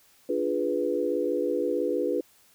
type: chord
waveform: sine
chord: D diminished seventh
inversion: none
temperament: equal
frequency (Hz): 293.7 / 349.2 / 415.3 / 493.9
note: D4 / F4 / Ab4 / Cb5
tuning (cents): 0 / 0 / 0 / 0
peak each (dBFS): -31 / -30 / -30 / -28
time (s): 0.29-2.21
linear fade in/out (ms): 5
effects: white hiss -60 dBFS RMS until 2.54 s